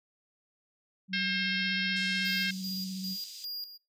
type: tone with vibrato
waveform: sine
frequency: 188.5 Hz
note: F#3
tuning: 32 cents sharp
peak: -35 dBFS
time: 1.08-3.17 s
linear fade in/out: 50 ms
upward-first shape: square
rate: 16 Hz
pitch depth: 19 cents each way
type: harmonic tone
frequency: 534 Hz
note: C5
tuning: 35 cents sharp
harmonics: 3 / 4 / 5 / 6 / 7 / 8 / 9 / 10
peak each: -34 / -34 / -37 / -36 / -39 / -41 / -43 / -40 dBFS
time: 1.13-2.51 s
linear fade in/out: 5 ms
type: band-pass noise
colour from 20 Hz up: white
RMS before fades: -48 dBFS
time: 1.96-3.45 s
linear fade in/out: 5 ms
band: 3500 to 6900 Hz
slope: 24 dB/octave
type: tone with tremolo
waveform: square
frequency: 4833 Hz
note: D8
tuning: 49 cents sharp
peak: -36 dBFS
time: 2.24-3.78 s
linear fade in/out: 20 ms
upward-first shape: square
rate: 2.5 Hz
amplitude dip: 70%
effects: noise-tail reverb RT60 0.3 s tail -25 dB re dry